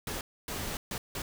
pink noise bursts at uneven times, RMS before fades -36 dBFS, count 4, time 0.07-0.21 / 0.48-0.77 / 0.91-0.98 / 1.15-1.22 s, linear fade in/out 2 ms, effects none

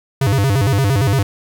square tone with vibrato, 116.54 Hz, A#2, in tune, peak -13 dBFS, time 0.21-1.23 s, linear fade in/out 5 ms, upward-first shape square, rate 8.7 Hz, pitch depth 270 cents each way, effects 9-bit

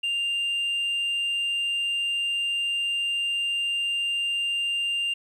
sine tone, 2794 Hz, F7, in tune, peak -21 dBFS, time 0.03-5.14 s, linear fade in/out 10 ms, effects tanh soft clip ceiling -23 dBFS + 10-bit

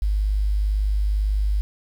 sine tone with quantisation, 51 Hz, G#1, 31 cents flat, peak -18 dBFS, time 0.02-1.61 s, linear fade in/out 0 ms, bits 8, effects none

